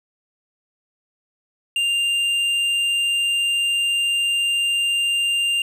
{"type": "tone with hard clipping", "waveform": "sine", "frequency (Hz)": 2794, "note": "F7", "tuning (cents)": 0, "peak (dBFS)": -19, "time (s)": [1.76, 5.62], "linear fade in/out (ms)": 2, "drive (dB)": 6, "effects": []}